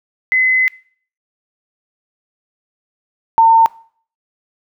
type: tone pair in turn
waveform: sine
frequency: 2034 / 906 Hz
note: C7 / A#5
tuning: -50 / -50 cents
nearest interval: octave + major second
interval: 1400 cents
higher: first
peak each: -10 / -5 dBFS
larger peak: second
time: 0.32-0.68 / 3.38-3.66 s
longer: first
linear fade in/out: 0 ms
effects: noise-tail reverb RT60 0.5 s tail -22 dB re dry